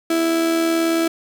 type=tone with amplitude modulation; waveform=35% pulse; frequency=330 Hz; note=E4; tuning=2 cents sharp; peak=-13 dBFS; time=0.1-1.08 s; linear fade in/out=5 ms; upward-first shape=sine; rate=78.5 Hz; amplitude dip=35%; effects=none